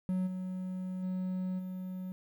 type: tone with level steps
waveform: triangle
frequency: 185 Hz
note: F#3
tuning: in tune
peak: -27 / -33 / -30 / -35 dBFS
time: 0.09-2.12 s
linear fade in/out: 0 ms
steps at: 0.26 / 1.02 / 1.58 s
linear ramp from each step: 20 ms
effects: 11-bit